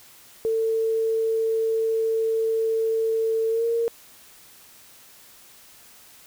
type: tone with pitch glide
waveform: sine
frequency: 447.7 to 463.2 Hz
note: A4 to A#4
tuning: +30 to -11 cents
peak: -20 dBFS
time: 0.45-3.88 s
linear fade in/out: 0 ms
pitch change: +59 cents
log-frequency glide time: 3.5-3.65 s
effects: white hiss -50 dBFS RMS until 6.26 s